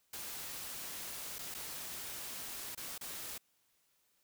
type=noise with dropouts; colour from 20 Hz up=white; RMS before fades=-44 dBFS; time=0.13-3.38 s; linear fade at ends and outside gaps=5 ms; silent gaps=1.385-1.389 / 1.543-1.547 / 2.75-2.774 / 2.98-3.01 s; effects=white hiss -75 dBFS RMS until 4.23 s